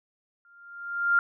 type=tone with exponential growth; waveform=sine; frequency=1396.9 Hz; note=F6; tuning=in tune; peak=-16 dBFS; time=0.45-1.19 s; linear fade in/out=1 ms; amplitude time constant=160 ms; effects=none